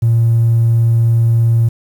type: tone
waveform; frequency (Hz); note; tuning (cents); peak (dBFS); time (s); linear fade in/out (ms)
triangle; 115.4; A#2; -17; -5; 0.02-1.69; 10
effects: tanh soft clip ceiling -5 dBFS + 7-bit